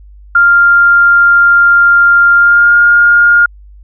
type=tone with pitch glide; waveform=sine; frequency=1396.9 to 1416.4 Hz; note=F6 to F6; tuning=0 to +24 cents; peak=-3 dBFS; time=0.35-3.46 s; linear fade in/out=5 ms; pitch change=+24 cents; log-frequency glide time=2.35-2.75 s; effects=added 50 Hz sine -33 dBFS peak until 3.83 s